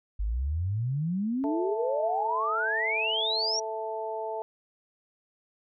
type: exponential sweep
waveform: sine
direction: up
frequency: 48 to 5800 Hz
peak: -26 dBFS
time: 0.19-3.6 s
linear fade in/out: 10 ms
type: harmonic tone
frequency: 220 Hz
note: A3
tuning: in tune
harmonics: 2 / 3 / 4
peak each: -35 / -35 / -35 dBFS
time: 1.44-4.42 s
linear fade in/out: 0 ms
effects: none